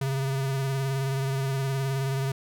square tone with vibrato, 135.3 Hz, C#3, 42 cents flat, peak -26 dBFS, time 0.01-2.32 s, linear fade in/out 5 ms, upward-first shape triangle, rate 19 Hz, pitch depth 38 cents each way, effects none

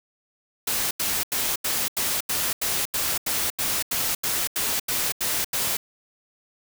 white noise bursts, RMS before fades -25 dBFS, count 16, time 0.67-5.77 s, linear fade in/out 5 ms, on 240 ms, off 84 ms, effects none

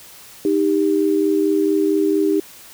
sine tone pair together, 311.1 / 395.5 Hz, D#4 / G4, 0 / +15 cents, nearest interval major third, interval 415 cents, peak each -17 dBFS, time 0.45-2.4 s, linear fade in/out 2 ms, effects white hiss -42 dBFS RMS until 2.73 s

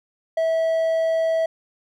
triangle tone, 651 Hz, E5, 22 cents flat, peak -16 dBFS, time 0.37-1.46 s, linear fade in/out 5 ms, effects none

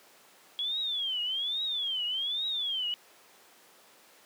sine tone with vibrato, 3322 Hz, G#7, in tune, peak -29 dBFS, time 0.59-2.94 s, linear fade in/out 0 ms, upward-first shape triangle, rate 1.2 Hz, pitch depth 260 cents each way, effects pink hiss -57 dBFS RMS until 4.25 s + high-pass 400 Hz 12 dB/octave

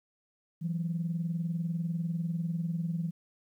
sine tone pair together, 165.6 / 185.67 Hz, E3 / F#3, +8 / +6 cents, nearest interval major second, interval 198 cents, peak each -30 / -36 dBFS, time 0.61-3.11 s, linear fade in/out 20 ms, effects tanh soft clip ceiling -22 dBFS + 11-bit

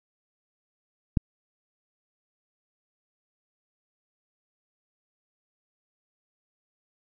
click, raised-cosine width 5 ms, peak -8 dBFS, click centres 1.172 s, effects none

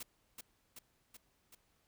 white noise with echo, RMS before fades -45 dBFS, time 0-0.03 s, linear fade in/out 5 ms, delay 380 ms, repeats 4, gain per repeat -3 dB, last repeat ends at 1.55 s, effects pink hiss -75 dBFS RMS until 1.87 s

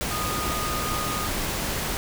sine tone in noise, 1233 Hz, D#6, 16 cents flat, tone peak -30 dBFS, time 0.11-1.27 s, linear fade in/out 0 ms, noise pink, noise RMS -28 dBFS, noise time 0.01-1.97 s, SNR -5 dB, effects none

